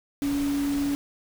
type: tone in noise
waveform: sine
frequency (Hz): 283.4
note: C#4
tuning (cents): +38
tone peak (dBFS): -23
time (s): 0.22-0.95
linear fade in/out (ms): 0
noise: pink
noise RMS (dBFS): -37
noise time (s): 0.22-0.95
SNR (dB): +11
effects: none